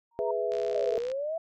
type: tone with exponential growth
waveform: sine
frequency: 932.3 Hz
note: A#5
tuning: in tune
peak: -29 dBFS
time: 0.11-0.31 s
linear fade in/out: 5 ms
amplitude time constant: 42 ms
type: chord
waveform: sine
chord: E major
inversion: first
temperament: equal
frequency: 415.3 / 493.9 / 659.3 Hz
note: G#4 / B4 / E5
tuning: 0 / 0 / 0 cents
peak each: -31 dBFS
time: 0.19-0.98 s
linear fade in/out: 0 ms
type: click train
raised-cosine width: 0.2 ms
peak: -27 dBFS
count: 38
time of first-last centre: 0.52-1.117 s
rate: 62 Hz
type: exponential two-way sweep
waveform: sine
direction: down then up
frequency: 670 to 444.5 to 670 Hz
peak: -29 dBFS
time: 0.72-1.38 s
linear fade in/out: 5 ms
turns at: 0.94 s
effects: none